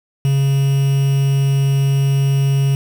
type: tone with quantisation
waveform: triangle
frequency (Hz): 137.6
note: C#3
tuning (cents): -12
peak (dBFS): -10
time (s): 0.25-2.75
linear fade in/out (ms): 0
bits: 5
effects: none